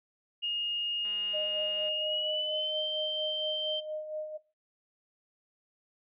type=tone with pitch glide; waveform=sine; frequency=2849 to 3125 Hz; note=F7 to G7; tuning=+34 to -6 cents; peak=-30 dBFS; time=0.42-3.81 s; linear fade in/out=20 ms; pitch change=+160 cents; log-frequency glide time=1.97-2.82 s
type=click train; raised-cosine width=0.2 ms; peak=-35 dBFS; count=175; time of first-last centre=1.05-1.887 s; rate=208 Hz
type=tone with tremolo; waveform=sine; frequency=616 Hz; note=D#5; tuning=17 cents flat; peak=-32 dBFS; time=1.33-4.38 s; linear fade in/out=20 ms; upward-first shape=sine; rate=4.3 Hz; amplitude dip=55%
effects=noise-tail reverb RT60 0.3 s tail -17 dB re dry + resampled to 8000 Hz